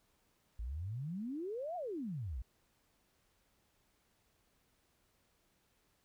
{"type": "exponential two-way sweep", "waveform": "sine", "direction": "up then down", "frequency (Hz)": [51.91, 740, 51.91], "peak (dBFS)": -38, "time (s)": [0.59, 2.42], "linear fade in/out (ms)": 5, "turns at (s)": 1.76, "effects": ["pink hiss -75 dBFS RMS until 6.04 s"]}